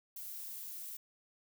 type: noise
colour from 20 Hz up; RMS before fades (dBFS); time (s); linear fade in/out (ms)
violet; -45; 0.16-0.97; 5
effects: none